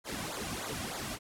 pink noise with flanger, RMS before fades -38 dBFS, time 0.04-1.19 s, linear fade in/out 50 ms, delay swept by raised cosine 0.35 to 2.35 ms, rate 3.3 Hz, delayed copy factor -0.85, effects low-pass 12000 Hz 12 dB/octave

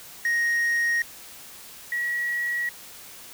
triangle / sine tone pair in turn, 1872 / 1918 Hz, A#6 / A#6, +7 / +49 cents, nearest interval unison, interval 42 cents, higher second, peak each -19 / -24 dBFS, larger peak first, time 0.25-1.02 / 1.92-2.69 s, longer neither, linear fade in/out 2 ms, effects white hiss -44 dBFS RMS until 3.33 s

